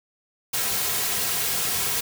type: noise with comb filter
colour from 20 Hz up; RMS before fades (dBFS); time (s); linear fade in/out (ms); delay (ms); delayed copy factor
white; -25; 0.53-2.01; 10; 3.4; -0.5
effects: none